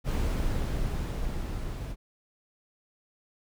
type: noise with level ramp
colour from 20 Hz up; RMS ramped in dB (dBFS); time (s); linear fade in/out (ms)
brown; -26 to -35; 0.04-1.96; 50
effects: none